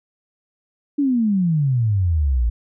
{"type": "exponential sweep", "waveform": "sine", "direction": "down", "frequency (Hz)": [295.2, 54.7], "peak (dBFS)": -15, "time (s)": [0.98, 2.5], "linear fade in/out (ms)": 10, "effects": []}